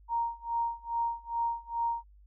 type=tone with tremolo; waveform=sine; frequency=932.3 Hz; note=A#5; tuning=in tune; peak=-26 dBFS; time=0.08-2.04 s; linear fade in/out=50 ms; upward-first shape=sine; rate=2.4 Hz; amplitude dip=95%; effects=added 50 Hz sine -54 dBFS peak until 2.26 s